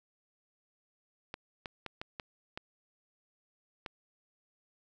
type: clicks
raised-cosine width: 0.3 ms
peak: -23 dBFS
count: 7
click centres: 1.341 / 1.658 / 1.863 / 2.015 / 2.198 / 2.575 / 3.862 s
effects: none